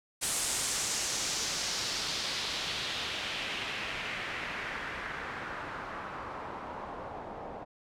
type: noise with low-pass filter sweep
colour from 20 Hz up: white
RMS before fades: -36 dBFS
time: 0.21-7.65 s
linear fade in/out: 20 ms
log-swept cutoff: 9100 to 700 Hz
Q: 1.8
effects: none